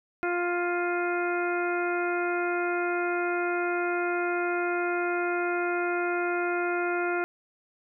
harmonic tone with a mistuned harmonic, 350.8 Hz, F4, 8 cents sharp, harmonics 1 / 2 / 3 / 4 / 5 / 6 / 7, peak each -28 / -32 / -40 / -31 / -43 / -39 / -39 dBFS, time 0.23-7.24 s, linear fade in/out 0 ms, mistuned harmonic 7, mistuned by +16 cents, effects none

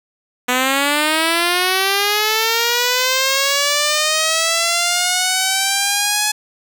5% pulse linear sweep, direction up, 246.2 to 848 Hz, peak -3 dBFS, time 0.48-6.32 s, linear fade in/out 10 ms, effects none

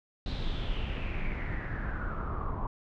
brown noise with low-pass filter sweep, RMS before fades -33 dBFS, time 0.26-2.67 s, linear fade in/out 2 ms, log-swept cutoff 4100 to 1000 Hz, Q 5.9, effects none

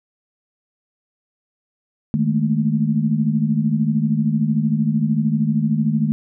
sine tone cluster, 154.4 / 212.9 / 226 Hz, D#3 / G#3 / A3, -13 / +43 / +47 cents, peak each -20 dBFS, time 2.14-6.12 s, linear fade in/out 0 ms, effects none

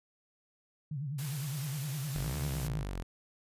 sine tone with vibrato, 142.1 Hz, C#3, 43 cents sharp, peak -34 dBFS, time 0.91-2.83 s, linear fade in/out 5 ms, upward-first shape sine, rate 9.8 Hz, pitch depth 160 cents each way
white noise, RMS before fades -44 dBFS, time 1.18-2.68 s, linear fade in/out 10 ms
sawtooth exponential two-way sweep, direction up then down, 42.34 to 76.5 to 42.34 Hz, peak -32 dBFS, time 2.15-3.03 s, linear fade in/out 10 ms, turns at 2.38 s
effects resampled to 32000 Hz

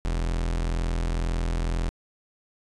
40% pulse tone, 42.04 Hz, E1, 35 cents sharp, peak -23 dBFS, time 0.05-1.89 s, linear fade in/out 0 ms, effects resampled to 22050 Hz

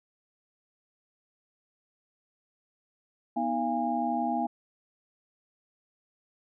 sine tone cluster, 243.1 / 314.4 / 690 / 817 Hz, B3 / D#4 / F5 / G#5, -27 / +18 / -21 / -29 cents, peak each -31 / -35 / -32 / -30 dBFS, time 3.36-4.47 s, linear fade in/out 10 ms, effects none

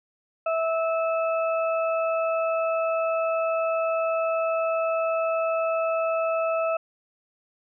harmonic tone, 653 Hz, E5, 17 cents flat, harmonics 1 / 2 / 4, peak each -23 / -29 / -35 dBFS, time 0.46-6.77 s, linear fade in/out 5 ms, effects none

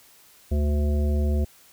harmonic tone, 73.42 Hz, D2, in tune, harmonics 1 / 3 / 5 / 7 / 9, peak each -20 / -30 / -34 / -37 / -39 dBFS, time 0.51-1.45 s, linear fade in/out 10 ms, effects white hiss -54 dBFS RMS until 1.72 s

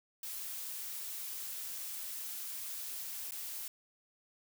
blue noise with dropouts, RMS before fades -42 dBFS, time 0.23-3.68 s, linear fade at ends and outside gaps 2 ms, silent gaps 3.309-3.319 s, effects none

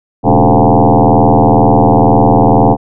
sine tone with frequency modulation, 277.2 Hz, C#4, in tune, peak -4 dBFS, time 0.23-2.77 s, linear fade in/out 50 ms, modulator 82.1 Hz, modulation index 7.3, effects none

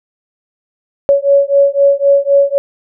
sine beating tone pair, 558 / 561.9 Hz, C#5 / C#5, +11 / +23 cents, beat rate 3.9 Hz, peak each -10 dBFS, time 1.09-2.58 s, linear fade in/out 0 ms, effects none

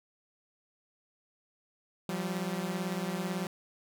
sawtooth beating tone pair, 174.61 / 192.61 Hz, F3 / G3, 0 / -30 cents, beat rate 18 Hz, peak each -31 dBFS, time 2.09-3.47 s, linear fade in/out 2 ms, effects none

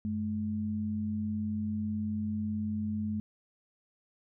sine tone pair together, 95 / 213.3 Hz, F#2 / G#3, +46 / +46 cents, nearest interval octave + major second, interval 1400 cents, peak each -37 / -31 dBFS, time 0.05-3.2 s, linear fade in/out 0 ms, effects none

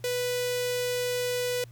sawtooth tone with notch filter, 493.9 Hz, B4, in tune, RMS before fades -29 dBFS, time 0.04-1.64 s, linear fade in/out 2 ms, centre 1100 Hz, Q 0.79, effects added 119 Hz sine -45 dBFS peak until 1.71 s + pink hiss -61 dBFS RMS until 1.71 s

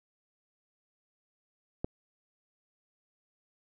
click, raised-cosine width 2 ms, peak -18 dBFS, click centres 1.845 s, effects none

